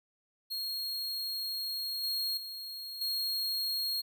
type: tone with level steps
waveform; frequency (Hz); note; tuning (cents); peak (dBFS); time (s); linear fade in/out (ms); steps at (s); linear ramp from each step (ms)
45% pulse; 4267; C8; +33; -33 / -30 / -39 / -30; 0.5-4.02; 20; 2.03 / 2.37 / 3.01; 5
effects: none